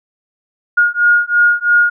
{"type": "beating tone pair", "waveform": "sine", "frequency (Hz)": [1429, 1432], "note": ["F6", "F6"], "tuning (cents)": [39, 43], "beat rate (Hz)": 3, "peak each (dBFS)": -12, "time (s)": [0.77, 1.9], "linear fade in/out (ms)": 10, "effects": []}